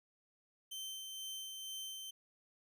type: tone with tremolo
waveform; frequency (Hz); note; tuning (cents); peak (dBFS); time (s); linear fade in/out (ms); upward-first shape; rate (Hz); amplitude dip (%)
sawtooth; 3100; G7; -20; -39; 0.71-2.11; 10; sine; 2.1; 30
effects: none